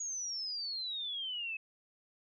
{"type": "exponential sweep", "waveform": "sine", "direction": "down", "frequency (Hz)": [6760, 2569], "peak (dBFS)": -36, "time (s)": [0, 1.57], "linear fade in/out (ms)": 5, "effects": []}